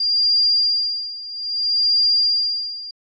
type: tone with tremolo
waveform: sine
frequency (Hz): 4795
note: D8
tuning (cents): +35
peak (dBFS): -13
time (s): 0-2.91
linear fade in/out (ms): 5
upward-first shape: sine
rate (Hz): 0.61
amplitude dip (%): 85
effects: AAC 48 kbps